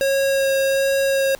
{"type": "tone with vibrato", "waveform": "square", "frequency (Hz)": 544, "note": "C#5", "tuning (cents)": -33, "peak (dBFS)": -17, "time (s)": [0.01, 1.35], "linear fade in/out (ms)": 0, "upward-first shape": "sine", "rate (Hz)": 1.3, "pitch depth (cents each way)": 9, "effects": ["pink hiss -46 dBFS RMS until 1.39 s"]}